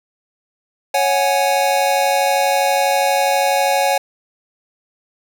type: chord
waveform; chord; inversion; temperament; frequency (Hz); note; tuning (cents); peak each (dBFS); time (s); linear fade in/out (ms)
square; C# suspended fourth; none; just; 554.4 / 739.2 / 831.5; C#5 / F#5 / G#5; 0 / -2 / +2; -19; 0.94-3.98; 5
effects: none